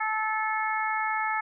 harmonic tone, 435.1 Hz, A4, 19 cents flat, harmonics 2 / 3 / 4 / 5, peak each -29 / -31 / -32 / -33 dBFS, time 0-1.41 s, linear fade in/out 10 ms, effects none

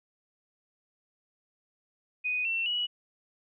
sine tone with pitch steps, 2489 / 2699 / 2926 Hz, D#7 / E7 / F#7, 0 / +40 / -20 cents, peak -27 dBFS, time 2.24-2.87 s, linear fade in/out 20 ms, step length 210 ms, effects none

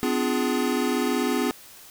square chord, B diminished seventh, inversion none, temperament equal with one note detuned, 253.4 / 293.7 / 349.2 / 415.3 Hz, B3 / D4 / F4 / Ab4, +45 / 0 / 0 / 0 cents, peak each -26 / -30 / -30 / -29 dBFS, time 0.03-1.51 s, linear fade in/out 0 ms, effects white hiss -47 dBFS RMS until 1.9 s

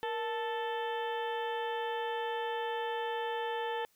harmonic tone with a mistuned harmonic, 440 Hz, A4, in tune, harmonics 1 / 2 / 3 / 4 / 5 / 6 / 7 / 8, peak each -36 / -36 / -49 / -42 / -55 / -51 / -47 / -52 dBFS, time 0.03-3.85 s, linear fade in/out 0 ms, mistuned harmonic 1, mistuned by +110 cents, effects white hiss -70 dBFS RMS until 3.95 s

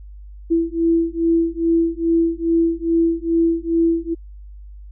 sine beating tone pair, 331.3 / 333.7 Hz, E4 / E4, +9 / +21 cents, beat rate 2.4 Hz, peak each -18 dBFS, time 0.5-4.15 s, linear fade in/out 20 ms, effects added 50 Hz sine -35 dBFS peak until 4.91 s

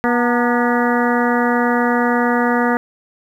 harmonic tone with a mistuned harmonic, 241.9 Hz, B3, 36 cents flat, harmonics 1 / 2 / 3 / 4 / 5 / 6 / 7 / 8, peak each -17 / -20 / -22 / -23 / -24 / -25 / -25 / -26 dBFS, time 0.04-2.77 s, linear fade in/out 0 ms, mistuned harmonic 4, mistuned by -85 cents, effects 8-bit

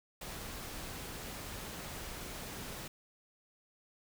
pink noise, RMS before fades -44 dBFS, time 0.21-2.88 s, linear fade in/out 5 ms, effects none

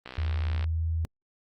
click train, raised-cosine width 0.3 ms, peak -23 dBFS, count 38, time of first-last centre 0.06-0.642 s, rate 63.6 Hz
sine tone with pitch glide, 80 to 81.54 Hz, D#2 to E2, +49 to -18 cents, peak -25 dBFS, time 0.18-1.05 s, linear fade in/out 0 ms, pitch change +33 cents, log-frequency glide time 0.45-0.85 s
effects Opus 24 kbps

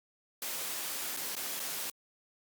white noise with dropouts, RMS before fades -37 dBFS, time 0.42-1.9 s, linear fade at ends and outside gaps 2 ms, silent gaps 1.166-1.171 / 1.353-1.365 / 1.595-1.6 s, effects high-pass 200 Hz 12 dB/octave + Opus 48 kbps

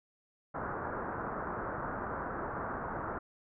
white low-pass noise, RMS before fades -38 dBFS, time 0.54-3.19 s, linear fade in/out 10 ms, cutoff 1500 Hz, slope 48 dB/octave, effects none

